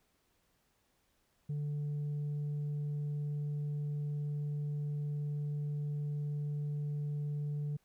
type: tone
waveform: sine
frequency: 146.83 Hz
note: D3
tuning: in tune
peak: -31 dBFS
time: 1.49-7.77 s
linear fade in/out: 10 ms
effects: tanh soft clip ceiling -33 dBFS + pink hiss -75 dBFS RMS until 7.84 s